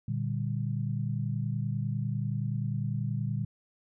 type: chord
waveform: sine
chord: G minor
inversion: first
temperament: equal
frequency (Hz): 116.54 / 146.83 / 196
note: Bb2 / D3 / G3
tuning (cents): 0 / 0 / 0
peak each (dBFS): -31 / -33 / -36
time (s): 0.08-3.45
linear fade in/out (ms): 5
effects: none